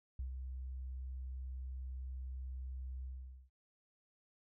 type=tone with ADSR envelope; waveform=sine; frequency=64.5 Hz; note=C2; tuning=24 cents flat; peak=-37 dBFS; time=0.19-3.5 s; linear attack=4 ms; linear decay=110 ms; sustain=-4 dB; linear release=460 ms; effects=none